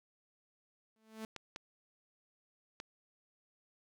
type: tone with exponential growth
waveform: sawtooth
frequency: 220 Hz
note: A3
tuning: in tune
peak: -36 dBFS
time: 0.96-1.25 s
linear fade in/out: 2 ms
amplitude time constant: 63 ms
type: clicks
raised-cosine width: 0.2 ms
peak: -26 dBFS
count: 3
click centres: 1.363 / 1.561 / 2.801 s
effects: none